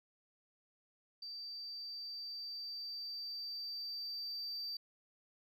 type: tone with level ramp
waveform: sine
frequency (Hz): 4654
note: D8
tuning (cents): -17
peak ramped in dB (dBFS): -43 to -37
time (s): 1.22-4.77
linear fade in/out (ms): 5
effects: tanh soft clip ceiling -38 dBFS